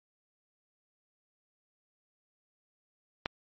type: click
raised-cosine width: 0.3 ms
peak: -12 dBFS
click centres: 3.259 s
effects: low-pass 5000 Hz 12 dB/octave + MP3 32 kbps